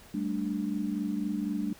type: chord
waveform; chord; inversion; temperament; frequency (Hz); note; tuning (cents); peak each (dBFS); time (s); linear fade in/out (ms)
sine; G suspended second; none; equal; 196 / 220 / 293.7; G3 / A3 / D4; 0 / 0 / 0; -33; 0.14-1.73; 5
effects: pink hiss -54 dBFS RMS until 1.79 s